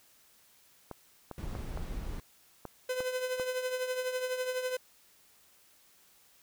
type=clicks; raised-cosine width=1 ms; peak=-26 dBFS; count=7; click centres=0.913 / 1.313 / 1.552 / 1.774 / 2.653 / 3.005 / 3.398 s
type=noise; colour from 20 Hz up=brown; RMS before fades=-38 dBFS; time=1.38-2.2 s; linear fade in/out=0 ms
type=tone with tremolo; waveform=45% pulse; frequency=508 Hz; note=B4; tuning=49 cents sharp; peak=-29 dBFS; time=2.89-4.77 s; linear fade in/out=5 ms; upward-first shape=triangle; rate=12 Hz; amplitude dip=65%
effects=white hiss -63 dBFS RMS until 6.42 s